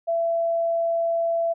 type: tone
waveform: sine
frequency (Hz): 670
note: E5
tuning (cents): +28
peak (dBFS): -20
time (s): 0.07-1.54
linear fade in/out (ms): 20
effects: none